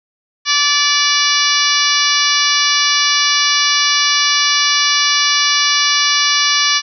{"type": "harmonic tone", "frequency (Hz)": 580, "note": "D5", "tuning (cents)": -22, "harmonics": [2, 3, 4, 5, 6, 7, 8, 9, 10], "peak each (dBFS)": [-20, -20, -20, -20, -20, -20, -20, -20, -20], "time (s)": [0.45, 6.82], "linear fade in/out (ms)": 50, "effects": []}